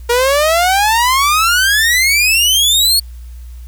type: exponential sweep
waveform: sawtooth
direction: up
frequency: 468.1 to 4435 Hz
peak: -6 dBFS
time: 0.09-3 s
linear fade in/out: 10 ms
effects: added 60 Hz sine -28 dBFS peak until 3.67 s + white hiss -50 dBFS RMS until 3.67 s